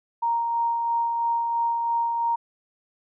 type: tone with tremolo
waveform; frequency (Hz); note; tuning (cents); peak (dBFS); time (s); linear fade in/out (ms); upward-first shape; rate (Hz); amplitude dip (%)
sine; 932.3; A#5; 0; -20; 0.22-2.36; 10; sine; 3; 30
effects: none